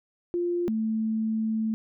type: tone pair in turn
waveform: sine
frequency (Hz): 349.2 / 220.4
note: F4 / A3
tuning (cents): 0 / +3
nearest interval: minor sixth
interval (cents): 797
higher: first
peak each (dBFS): -24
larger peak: neither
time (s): 0.34-0.68 / 0.68-1.74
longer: second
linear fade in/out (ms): 0
effects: none